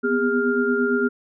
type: tone cluster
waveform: sine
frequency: 243.3 / 252.1 / 405.6 / 1404 Hz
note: B3 / B3 / G#4 / F6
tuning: -26 / +36 / -41 / +9 cents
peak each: -24 / -26 / -21 / -24 dBFS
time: 0.03-1.09 s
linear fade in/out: 20 ms
effects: none

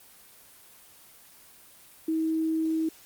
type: tone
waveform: sine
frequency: 320.1 Hz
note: D#4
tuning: 49 cents sharp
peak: -24 dBFS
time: 2.08-2.89 s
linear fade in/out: 5 ms
effects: white hiss -53 dBFS RMS until 3.05 s + Opus 24 kbps

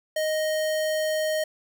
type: tone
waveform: square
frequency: 622.3 Hz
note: D#5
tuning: in tune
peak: -24 dBFS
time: 0.16-1.44 s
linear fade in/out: 5 ms
effects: none

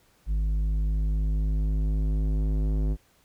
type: tone with low-pass filter sweep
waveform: square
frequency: 51.91 Hz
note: G#1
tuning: in tune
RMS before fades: -25 dBFS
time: 0.26-2.97 s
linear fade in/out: 50 ms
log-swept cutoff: 110 to 350 Hz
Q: 0.73
effects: pink hiss -63 dBFS RMS until 3.24 s

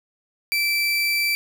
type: tone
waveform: 30% pulse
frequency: 2331 Hz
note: D7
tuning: 14 cents flat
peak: -17 dBFS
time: 0.52-1.35 s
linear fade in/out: 0 ms
effects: none

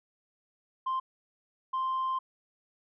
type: tone bursts at uneven times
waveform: sine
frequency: 1046.5 Hz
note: C6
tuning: in tune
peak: -26 dBFS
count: 2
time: 0.86-1 / 1.73-2.19 s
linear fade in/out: 10 ms
effects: tanh soft clip ceiling -26 dBFS

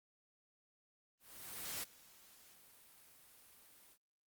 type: noise with ADSR envelope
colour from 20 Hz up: white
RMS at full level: -42 dBFS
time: 1.19-3.98 s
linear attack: 640 ms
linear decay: 15 ms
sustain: -21 dB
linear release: 63 ms
effects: Opus 32 kbps

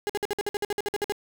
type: tone bursts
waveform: 35% pulse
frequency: 411.5 Hz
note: G#4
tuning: 16 cents flat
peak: -23 dBFS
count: 14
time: 0.07-1.122 s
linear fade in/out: 0 ms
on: 25 ms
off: 54 ms
effects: none

